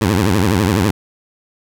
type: tone with vibrato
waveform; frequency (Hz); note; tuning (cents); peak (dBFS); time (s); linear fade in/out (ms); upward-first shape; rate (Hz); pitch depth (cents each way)
15% pulse; 98; G2; 0; -6; 0.01-0.91; 5; triangle; 12; 280
effects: none